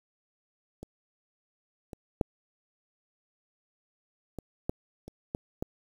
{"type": "clicks", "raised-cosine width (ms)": 2, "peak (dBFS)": [-28, -27, -11, -24, -15, -30, -18, -18], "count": 8, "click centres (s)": [0.83, 1.932, 2.212, 4.387, 4.695, 5.08, 5.349, 5.625], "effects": ["8-bit"]}